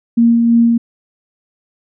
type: tone with tremolo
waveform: sine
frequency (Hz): 233.1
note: A#3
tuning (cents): 0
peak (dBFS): -6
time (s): 0.17-0.78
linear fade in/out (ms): 10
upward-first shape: sine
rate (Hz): 3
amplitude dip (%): 30
effects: none